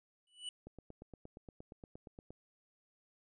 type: tone with exponential growth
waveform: square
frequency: 2960 Hz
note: F#7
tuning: in tune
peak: -38 dBFS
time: 0.27-0.49 s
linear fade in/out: 2 ms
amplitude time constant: 46 ms
type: click train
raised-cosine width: 2 ms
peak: -37 dBFS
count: 15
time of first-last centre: 0.67-2.306 s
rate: 8.56 Hz
effects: resampled to 24000 Hz